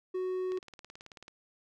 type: tone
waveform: triangle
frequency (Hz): 370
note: F#4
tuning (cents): 0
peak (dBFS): -29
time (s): 0.14-0.59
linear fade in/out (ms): 10
type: click train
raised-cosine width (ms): 0.2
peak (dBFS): -31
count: 15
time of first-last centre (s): 0.52-1.281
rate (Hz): 18.4
effects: none